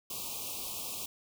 white band-stop noise, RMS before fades -39 dBFS, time 0.1-1.06 s, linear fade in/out 5 ms, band 1200 to 2400 Hz, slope 96 dB/octave, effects none

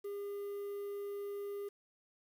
triangle tone with quantisation, 404.3 Hz, G#4, 46 cents flat, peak -37 dBFS, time 0.04-1.69 s, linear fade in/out 10 ms, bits 10, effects none

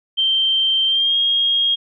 sine tone with pitch glide, 3136 to 3256 Hz, G7 to G#7, 0 to -35 cents, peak -14 dBFS, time 0.17-1.76 s, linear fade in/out 20 ms, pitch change +65 cents, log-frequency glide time 0.87-1.16 s, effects none

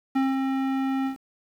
square tone with ADSR envelope, 267.4 Hz, C4, 38 cents sharp, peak -20 dBFS, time 0.15-1.17 s, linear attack 12 ms, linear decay 190 ms, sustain -4 dB, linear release 110 ms, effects low-pass 2000 Hz 12 dB/octave + 8-bit

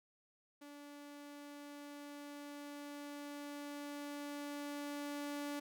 sawtooth tone with level ramp, 289.1 Hz, D4, 27 cents flat, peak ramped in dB -48 to -36 dBFS, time 0.61-5.6 s, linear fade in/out 10 ms, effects none

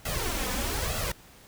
pink noise with flanger, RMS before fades -30 dBFS, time 0.05-1.12 s, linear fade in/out 5 ms, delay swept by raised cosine 1.5 to 4 ms, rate 1.1 Hz, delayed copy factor +0.75, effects pink hiss -53 dBFS RMS until 1.47 s

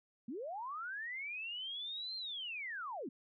sine linear two-way sweep, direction up then down, 207.7 to 4203 to 207.7 Hz, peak -40 dBFS, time 0.28-3.09 s, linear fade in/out 5 ms, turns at 2.16 s, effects none

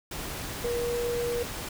sine tone in noise, 477.9 Hz, A#4, 43 cents sharp, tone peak -27 dBFS, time 0.64-1.43 s, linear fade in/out 5 ms, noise pink, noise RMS -36 dBFS, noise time 0.11-1.69 s, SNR +6 dB, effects none

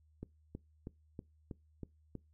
click train, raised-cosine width 3 ms, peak -30 dBFS, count 7, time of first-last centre 0.23-2.153 s, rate 3.12 Hz, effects noise-tail reverb RT60 0.2 s tail -22 dB re dry + added 77 Hz sine -65 dBFS peak until 2.33 s

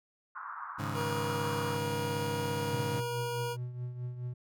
pink band-pass noise, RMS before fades -42 dBFS, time 0.35-1.78 s, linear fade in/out 10 ms, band 1000 to 1400 Hz, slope 48 dB/octave
30% pulse chord, Ab suspended fourth, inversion none, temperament just, 103.83 / 138.43 / 155.74 Hz, Ab2 / Db3 / Eb3, 0 / -2 / +2 cents, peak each -35 / -36 / -38 dBFS, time 0.78-3.01 s, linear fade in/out 20 ms
25% pulse tone, 477.8 Hz, A#4, 43 cents sharp, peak -30 dBFS, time 0.93-3.57 s, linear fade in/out 50 ms
triangle tone with tremolo, 123.47 Hz, B2, in tune, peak -31 dBFS, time 2.72-4.34 s, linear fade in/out 10 ms, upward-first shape triangle, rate 4.7 Hz, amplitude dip 65%
effects none

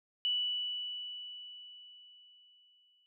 sine tone with exponential decay, 2960 Hz, F#7, in tune, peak -28 dBFS, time 0.25-3.06 s, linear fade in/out 0 ms, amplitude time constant 610 ms, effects none

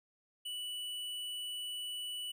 triangle tone with tanh clipping, 2960 Hz, F#7, in tune, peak -40 dBFS, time 0.45-2.32 s, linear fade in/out 10 ms, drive 17 dB, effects none

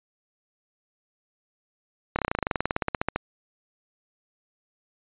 slowing click train, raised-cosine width 0.5 ms, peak -9 dBFS, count 22, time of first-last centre 2.16-3.16 s, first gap 28 ms, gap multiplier 1.05, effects resampled to 8000 Hz

